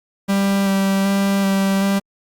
45% pulse tone with vibrato, 196 Hz, G3, in tune, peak -15 dBFS, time 0.28-2 s, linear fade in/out 20 ms, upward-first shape square, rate 1.3 Hz, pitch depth 11 cents each way, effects Opus 48 kbps

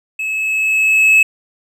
triangle tone with level ramp, 2588 Hz, E7, 32 cents flat, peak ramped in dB -17 to -4 dBFS, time 0.19-1.23 s, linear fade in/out 5 ms, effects none

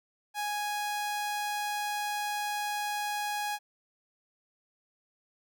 sawtooth tone, 830 Hz, G#5, 1 cent flat, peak -27 dBFS, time 0.34-3.59 s, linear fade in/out 50 ms, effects none

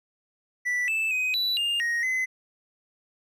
triangle tone with pitch steps, 1969 / 2635 / 2512 / 3954 / 2813 / 1875 / 2037 Hz, B6 / E7 / D#7 / B7 / F7 / A#6 / C7, -6 / -1 / +16 / +1 / +12 / +10 / -47 cents, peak -22 dBFS, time 0.65-2.26 s, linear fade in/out 20 ms, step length 230 ms, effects none

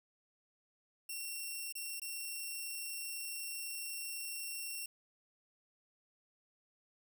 5% pulse tone with dropouts, 2726 Hz, F7, 43 cents flat, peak -31 dBFS, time 1.09-4.86 s, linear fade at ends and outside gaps 5 ms, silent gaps 1.725-1.752 / 1.998-2.017 s, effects none

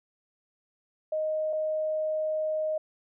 sine tone pair in turn, 622.3 / 622.3 Hz, D#5 / D#5, 0 / 0 cents, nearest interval unison, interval 0 cents, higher neither, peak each -26 dBFS, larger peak neither, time 1.12-1.53 / 1.53-2.78 s, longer second, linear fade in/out 5 ms, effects none

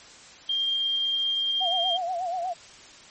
sine tone, 3198 Hz, G7, 34 cents sharp, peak -23 dBFS, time 0.49-1.97 s, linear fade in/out 5 ms
sine tone with vibrato, 714 Hz, F5, 38 cents sharp, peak -26 dBFS, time 1.6-2.54 s, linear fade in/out 20 ms, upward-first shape sine, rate 8.3 Hz, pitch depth 98 cents each way
effects white hiss -48 dBFS RMS until 3.1 s + MP3 32 kbps

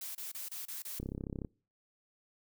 blue noise bursts, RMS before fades -42 dBFS, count 6, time 0.01-0.99 s, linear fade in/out 5 ms, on 140 ms, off 28 ms
click train, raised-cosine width 3 ms, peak -26 dBFS, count 16, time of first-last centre 1-1.448 s, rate 33.5 Hz
effects noise-tail reverb RT60 0.4 s tail -25 dB re dry

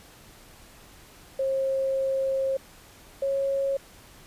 sine tone pair in turn, 536 / 547.9 Hz, C5 / C#5, +42 / -20 cents, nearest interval unison, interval 38 cents, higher second, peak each -23 dBFS, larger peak neither, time 1.39-2.57 / 3.22-3.77 s, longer first, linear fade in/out 5 ms, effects pink hiss -51 dBFS RMS until 4.26 s + resampled to 32000 Hz

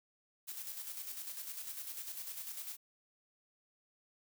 blue noise with tremolo, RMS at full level -43 dBFS, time 0.47-2.77 s, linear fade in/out 20 ms, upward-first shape square, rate 10 Hz, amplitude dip 45%, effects none

